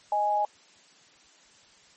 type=tone pair together; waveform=sine; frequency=621.1 / 830.6 Hz; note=D#5 / G#5; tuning=-3 / 0 cents; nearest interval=perfect fourth; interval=503 cents; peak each=-30 / -23 dBFS; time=0.12-0.45 s; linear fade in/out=2 ms; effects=white hiss -57 dBFS RMS until 1.96 s + MP3 32 kbps